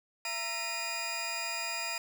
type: tone cluster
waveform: 20% pulse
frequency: 671 / 933 / 2453 Hz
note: E5 / A#5 / D#7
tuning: +31 / +1 / -25 cents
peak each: -37 / -35 / -30 dBFS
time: 0.25-1.98 s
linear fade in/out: 2 ms
effects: none